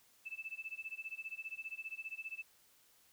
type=tone with tremolo; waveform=sine; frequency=2632 Hz; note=E7; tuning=3 cents flat; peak=-39 dBFS; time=0.25-2.43 s; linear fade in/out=20 ms; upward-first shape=sine; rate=15 Hz; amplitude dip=95%; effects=white hiss -68 dBFS RMS until 3.12 s